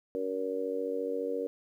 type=harmonic tone; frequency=94.5 Hz; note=F#2; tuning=37 cents sharp; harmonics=3 / 4 / 5 / 6; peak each=-38 / -40 / -32 / -39 dBFS; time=0.15-1.47 s; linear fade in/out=0 ms; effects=11-bit